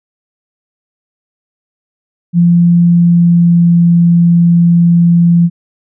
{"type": "tone with pitch glide", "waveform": "sine", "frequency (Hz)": [172.4, 171.11], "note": ["F3", "F3"], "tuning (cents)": [-22, -35], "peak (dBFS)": -4, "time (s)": [2.33, 5.5], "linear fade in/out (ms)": 50, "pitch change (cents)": -13, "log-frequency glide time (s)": [2.79, 3.81], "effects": []}